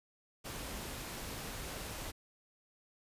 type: noise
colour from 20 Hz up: pink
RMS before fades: -43 dBFS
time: 0.44-2.12 s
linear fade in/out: 20 ms
effects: resampled to 32000 Hz